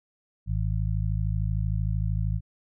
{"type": "harmonic tone", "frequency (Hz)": 53.1, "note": "G#1", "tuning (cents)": 39, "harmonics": [1, 2, 3], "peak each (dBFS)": [-27, -27, -32], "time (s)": [0.46, 2.41], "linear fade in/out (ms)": 50, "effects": []}